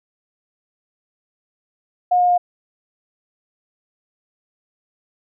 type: tone with pitch steps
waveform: sine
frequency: 719 / 714.9 / 710.7 Hz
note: F#5 / F5 / F5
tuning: -50 / +40 / +30 cents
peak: -12 dBFS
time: 2.11-2.38 s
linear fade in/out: 10 ms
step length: 90 ms
effects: none